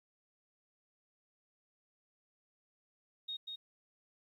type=tone with echo; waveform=sine; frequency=3727 Hz; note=A#7; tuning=1 cent flat; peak=-38 dBFS; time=3.28-3.37 s; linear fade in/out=10 ms; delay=190 ms; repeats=1; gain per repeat=-3 dB; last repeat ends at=3.56 s; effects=12-bit